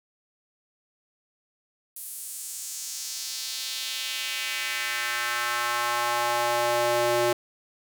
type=tone with high-pass filter sweep; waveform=square; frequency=119.7 Hz; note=A#2; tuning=46 cents sharp; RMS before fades=-28 dBFS; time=1.96-7.33 s; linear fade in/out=5 ms; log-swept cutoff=11000 to 440 Hz; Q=1.8; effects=none